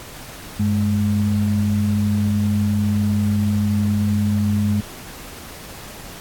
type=tone pair together; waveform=sine; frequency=98.54 / 208.8 Hz; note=G2 / G#3; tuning=+10 / +10 cents; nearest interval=octave + minor second; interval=1300 cents; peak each=-19 / -18 dBFS; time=0.59-4.81 s; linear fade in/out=10 ms; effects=pink hiss -37 dBFS RMS until 6.2 s + AAC 64 kbps